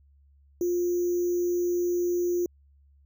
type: tone with sample-and-hold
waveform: sine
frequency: 351.6 Hz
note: F4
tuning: 12 cents sharp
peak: -23 dBFS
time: 0.61-2.46 s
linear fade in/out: 2 ms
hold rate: 6300 Hz
effects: added 70 Hz sine -56 dBFS peak until 3.05 s